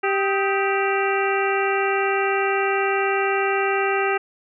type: harmonic tone with a mistuned harmonic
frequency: 392 Hz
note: G4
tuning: in tune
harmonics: 1 / 2 / 3 / 4 / 5 / 6 / 7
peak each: -22 / -25 / -27 / -28 / -29 / -30 / -30 dBFS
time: 0.03-4.18 s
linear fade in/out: 10 ms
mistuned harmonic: 3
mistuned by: +110 cents
effects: none

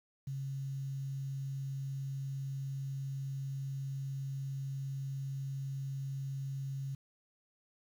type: tone with quantisation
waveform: sine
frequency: 136.2 Hz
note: C#3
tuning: 30 cents flat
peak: -36 dBFS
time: 0.27-6.95 s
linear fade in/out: 5 ms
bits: 10
effects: none

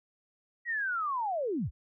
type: linear sweep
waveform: sine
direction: down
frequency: 1937 to 37.08 Hz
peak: -29 dBFS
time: 0.65-1.71 s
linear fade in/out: 50 ms
effects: none

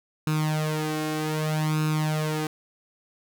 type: tone with flanger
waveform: sawtooth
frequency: 154.6 Hz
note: D#3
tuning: 11 cents flat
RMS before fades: -26 dBFS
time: 0.27-2.47 s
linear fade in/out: 2 ms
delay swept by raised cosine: 0.76 to 2.76 ms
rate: 0.64 Hz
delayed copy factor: +0.75
effects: none

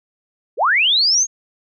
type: linear sweep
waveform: sine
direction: up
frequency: 349.2 to 6645 Hz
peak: -12 dBFS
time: 0.57-1.27 s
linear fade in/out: 50 ms
effects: none

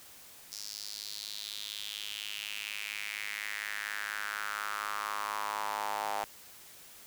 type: tone with high-pass filter sweep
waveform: square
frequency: 52.1 Hz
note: G#1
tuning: 6 cents sharp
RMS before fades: -38 dBFS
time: 0.52-6.24 s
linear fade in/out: 0 ms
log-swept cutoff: 5300 to 780 Hz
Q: 3.9
effects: white hiss -53 dBFS RMS until 7.06 s

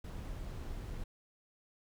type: noise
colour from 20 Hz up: brown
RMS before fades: -42 dBFS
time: 0.04-1.04 s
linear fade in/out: 5 ms
effects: none

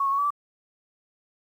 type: tone with pitch steps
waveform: sine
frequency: 1107 / 1093 / 1111 / 1147 / 1162 Hz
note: C#6 / C#6 / C#6 / D6 / D6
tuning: -3 / -25 / +4 / -41 / -19 cents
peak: -21 dBFS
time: 0-0.305 s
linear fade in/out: 5 ms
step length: 61 ms
effects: 9-bit

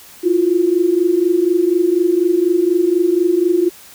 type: tone pair together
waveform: sine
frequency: 333.2 / 357.3 Hz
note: E4 / F4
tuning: +19 / +40 cents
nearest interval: minor second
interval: 121 cents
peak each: -16 / -13 dBFS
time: 0.23-3.7 s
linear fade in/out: 20 ms
effects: white hiss -41 dBFS RMS until 3.94 s

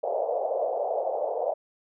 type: band-pass noise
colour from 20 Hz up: pink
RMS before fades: -28 dBFS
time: 0.03-1.54 s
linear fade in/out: 10 ms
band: 500 to 730 Hz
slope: 48 dB/octave
effects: none

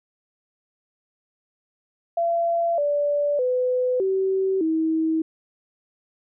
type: tone with pitch steps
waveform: sine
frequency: 679 / 581 / 503 / 382.6 / 320.2 Hz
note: F5 / D5 / B4 / G4 / D#4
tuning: -49 / -19 / +32 / -42 / +50 cents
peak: -19 dBFS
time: 2.17-5.22 s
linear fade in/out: 5 ms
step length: 610 ms
effects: none

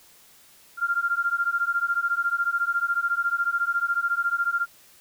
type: beating tone pair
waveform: sine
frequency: 1386 / 1400 Hz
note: F6 / F6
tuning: -14 / +4 cents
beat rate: 14 Hz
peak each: -25 dBFS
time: 0.77-4.67 s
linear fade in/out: 50 ms
effects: white hiss -54 dBFS RMS until 5 s

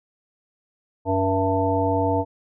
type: harmonic tone with a mistuned harmonic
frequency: 95.3 Hz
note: G2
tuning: 48 cents flat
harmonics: 1 / 3 / 5 / 7 / 9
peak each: -25 / -25 / -25 / -25 / -25 dBFS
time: 1.05-2.25 s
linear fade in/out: 50 ms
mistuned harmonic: 9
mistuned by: +62 cents
effects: none

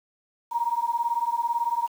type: beating tone pair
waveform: sine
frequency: 932.3 / 950.3 Hz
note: A#5 / A#5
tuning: 0 / +33 cents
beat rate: 18 Hz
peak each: -26 dBFS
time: 0.51-1.88 s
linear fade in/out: 20 ms
effects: 8-bit

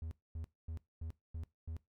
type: tone bursts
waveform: triangle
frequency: 80.7 Hz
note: E2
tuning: 36 cents flat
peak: -38 dBFS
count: 6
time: 0.02-1.766 s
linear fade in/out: 0 ms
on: 91 ms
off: 240 ms
effects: noise-tail reverb RT60 0.2 s tail -20 dB re dry

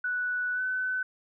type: tone with pitch glide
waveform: sine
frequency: 1480 to 1510.2 Hz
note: F#6 to F#6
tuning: 0 to +35 cents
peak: -27 dBFS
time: 0.04-1.03 s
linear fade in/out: 5 ms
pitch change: +35 cents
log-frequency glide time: 0.54-0.61 s
effects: none

